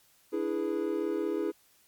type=chord; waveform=triangle; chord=E dominant seventh; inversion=third; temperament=equal with one note detuned; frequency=293.7 / 329.6 / 415.3 / 490.5 Hz; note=D4 / E4 / G#4 / B4; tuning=0 / 0 / 0 / -12 cents; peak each=-35 / -30 / -30 / -36 dBFS; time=0.32-1.52 s; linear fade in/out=20 ms; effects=white hiss -64 dBFS RMS until 1.87 s + MP3 96 kbps